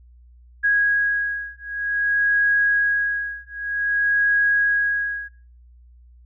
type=beating tone pair; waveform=sine; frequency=1651 / 1651.53 Hz; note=G#6 / G#6; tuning=-11 / -10 cents; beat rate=0.53 Hz; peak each=-21 dBFS; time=0.63-5.29 s; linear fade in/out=20 ms; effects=noise-tail reverb RT60 0.4 s tail -17 dB re dry + added 60 Hz sine -46 dBFS peak until 6.25 s